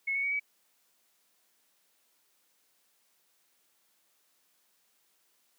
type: tone with pitch steps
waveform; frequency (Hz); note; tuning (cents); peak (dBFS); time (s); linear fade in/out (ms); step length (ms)
sine; 2189 / 2218 / 2248 / 2278; C#7 / C#7 / C#7 / C#7; -22 / 0 / +24 / +47; -28; 0.07-0.398; 10; 82
effects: white hiss -71 dBFS RMS until 5.58 s + high-pass 200 Hz 12 dB/octave